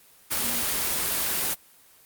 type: tone in noise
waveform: sine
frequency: 236.7 Hz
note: A#3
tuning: 27 cents sharp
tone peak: -37 dBFS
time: 0.42-0.62 s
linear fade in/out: 20 ms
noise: white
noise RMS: -26 dBFS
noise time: 0.3-1.55 s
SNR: -14 dB
effects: white hiss -55 dBFS RMS until 2.05 s + Opus 24 kbps